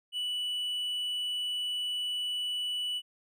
triangle tone, 2960 Hz, F#7, in tune, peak -29 dBFS, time 0.12-3.02 s, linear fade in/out 50 ms, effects none

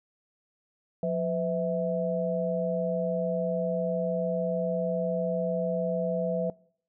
sine tone cluster, 178.7 / 505 / 652 Hz, F3 / B4 / E5, +40 / +39 / -19 cents, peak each -30 dBFS, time 1.03-6.5 s, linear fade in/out 2 ms, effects noise-tail reverb RT60 0.6 s tail -24 dB re dry

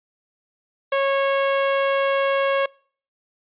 sawtooth tone, 549 Hz, C#5, 17 cents flat, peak -14 dBFS, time 0.92-2.66 s, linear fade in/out 5 ms, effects noise-tail reverb RT60 0.5 s tail -26 dB re dry + resampled to 8000 Hz

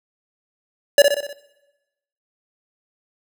square tone with echo, 572 Hz, D5, 46 cents flat, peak -7 dBFS, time 0.98-1.02 s, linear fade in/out 2 ms, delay 62 ms, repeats 5, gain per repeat -5 dB, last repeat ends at 1.33 s, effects noise-tail reverb RT60 1.0 s tail -20 dB re dry

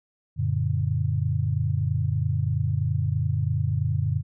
sine chord, Gb augmented, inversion none, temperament just, 92.5 / 115.62 / 144.53 Hz, Gb2 / Bb2 / D3, 0 / -14 / -27 cents, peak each -26 dBFS, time 0.36-4.23 s, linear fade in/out 50 ms, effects none

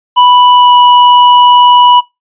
square tone with pitch glide, 987.8 to 981 Hz, B5 to B5, 0 to -12 cents, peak -3 dBFS, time 0.16-2.01 s, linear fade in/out 20 ms, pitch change -12 cents, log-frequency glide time 0.53-0.74 s, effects noise-tail reverb RT60 0.2 s tail -21 dB re dry + resampled to 8000 Hz

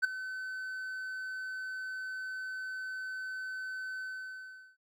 triangle tone with ADSR envelope, 1521 Hz, F#6, 47 cents sharp, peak -20 dBFS, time 0.02-4.77 s, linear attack 24 ms, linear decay 10 ms, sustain -15 dB, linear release 760 ms, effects none

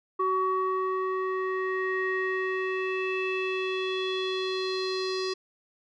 square tone with low-pass filter sweep, 375.9 Hz, F#4, 27 cents sharp, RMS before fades -29 dBFS, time 0.19-5.34 s, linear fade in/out 10 ms, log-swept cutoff 1100 to 4800 Hz, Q 4.8, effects none

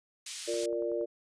white band-pass noise, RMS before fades -41 dBFS, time 0.26-0.66 s, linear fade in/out 5 ms, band 2700 to 8800 Hz, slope 12 dB/octave
sine chord, Bb major, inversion second, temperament equal with one note detuned, 349.2 / 464 / 587.3 Hz, F4 / Bb4 / D5, 0 / -8 / 0 cents, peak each -34 dBFS, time 0.47-1.06 s, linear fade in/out 20 ms
click train, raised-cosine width 1 ms, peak -39 dBFS, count 6, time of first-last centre 0.54-1.012 s, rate 10.6 Hz
effects resampled to 22050 Hz

